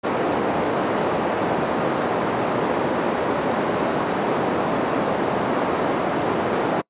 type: band-pass noise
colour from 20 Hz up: white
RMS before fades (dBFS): -22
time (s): 0.03-6.82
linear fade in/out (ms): 20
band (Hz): 190 to 710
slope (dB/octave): 12
effects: noise-tail reverb RT60 0.1 s tail -26 dB re dry + resampled to 8000 Hz